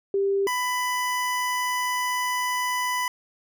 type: tone pair in turn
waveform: sine / 25% pulse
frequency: 394.9 / 995.1 Hz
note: G4 / B5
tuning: +13 / +13 cents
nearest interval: octave + major third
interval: 1600 cents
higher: second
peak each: -20 dBFS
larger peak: neither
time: 0.14-0.47 / 0.47-3.08 s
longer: second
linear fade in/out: 2 ms
effects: none